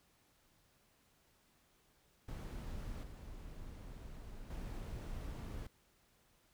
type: noise with level steps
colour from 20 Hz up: brown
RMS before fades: -44 / -50 / -44 dBFS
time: 2.28-5.67 s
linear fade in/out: 5 ms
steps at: 3.03 / 4.5 s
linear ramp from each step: 5 ms
effects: pink hiss -72 dBFS RMS until 6.53 s